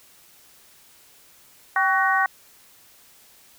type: harmonic tone with a mistuned harmonic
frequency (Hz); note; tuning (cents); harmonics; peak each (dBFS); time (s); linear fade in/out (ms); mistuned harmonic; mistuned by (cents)
374.8; F#4; +22; 2 / 3 / 4 / 5; -23 / -23 / -23 / -23; 1.76-2.26; 2; 2; +62
effects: white hiss -53 dBFS RMS until 3.58 s